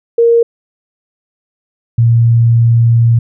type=tone pair in turn; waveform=sine; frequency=466.2 / 116.55 Hz; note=A#4 / A#2; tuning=0 / 0 cents; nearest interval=2 octaves; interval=2400 cents; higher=first; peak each=-5 dBFS; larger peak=neither; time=0.18-0.43 / 1.98-3.19 s; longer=second; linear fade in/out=5 ms; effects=none